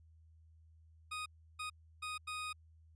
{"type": "tone bursts at uneven times", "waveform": "20% pulse", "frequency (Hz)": 1244.5, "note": "D#6", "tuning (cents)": 0, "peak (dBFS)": -35, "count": 4, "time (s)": [[1.11, 1.26], [1.59, 1.7], [2.02, 2.18], [2.27, 2.53]], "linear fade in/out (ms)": 10, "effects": ["added 80 Hz sine -60 dBFS peak until 2.95 s", "resampled to 22050 Hz"]}